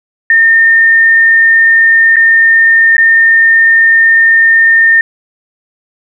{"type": "tone with dropouts", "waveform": "sine", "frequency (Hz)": 1818, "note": "A#6", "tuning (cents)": -44, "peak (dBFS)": -3, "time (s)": [0.3, 5.01], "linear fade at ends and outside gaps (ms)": 2, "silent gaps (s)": [[2.159, 2.166], [2.968, 2.98]], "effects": []}